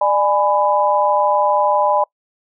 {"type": "chord", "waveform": "sine", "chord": "G# diminished", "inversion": "second", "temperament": "just", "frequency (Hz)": [598, 830.6, 996.7], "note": ["D5", "G#5", "B5"], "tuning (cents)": [31, 0, 16], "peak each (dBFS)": -17, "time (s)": [0.01, 2.04], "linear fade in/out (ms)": 5, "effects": ["noise-tail reverb RT60 0.1 s tail -25 dB re dry"]}